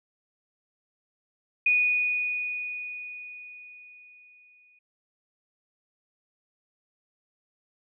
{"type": "tone with exponential decay", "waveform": "sine", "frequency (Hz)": 2470, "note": "D#7", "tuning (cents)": -13, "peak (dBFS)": -18, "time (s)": [1.66, 4.79], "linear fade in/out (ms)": 5, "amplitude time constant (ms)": 680, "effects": []}